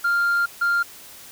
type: tone bursts at uneven times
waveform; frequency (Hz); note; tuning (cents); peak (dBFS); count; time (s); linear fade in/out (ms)
sine; 1396.9; F6; 0; -15; 2; 0.04-0.46 / 0.61-0.83; 10
effects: tanh soft clip ceiling -16 dBFS + white hiss -43 dBFS RMS until 1.31 s